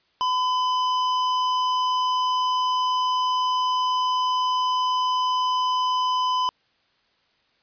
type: tone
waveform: square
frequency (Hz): 1009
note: B5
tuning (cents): +37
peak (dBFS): -21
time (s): 0.21-6.49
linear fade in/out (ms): 0
effects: white hiss -65 dBFS RMS until 7.62 s + resampled to 11025 Hz